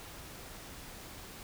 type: silence
effects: pink hiss -48 dBFS RMS until 1.43 s